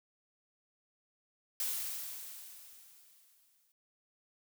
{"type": "noise with exponential decay", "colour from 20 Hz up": "blue", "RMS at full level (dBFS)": -34, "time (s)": [1.6, 3.72], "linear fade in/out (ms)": 1, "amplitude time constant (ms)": 460, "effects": []}